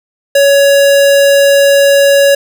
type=tone; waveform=square; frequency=560 Hz; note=C#5; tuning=18 cents sharp; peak=-5 dBFS; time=0.35-2.35 s; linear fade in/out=5 ms; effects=none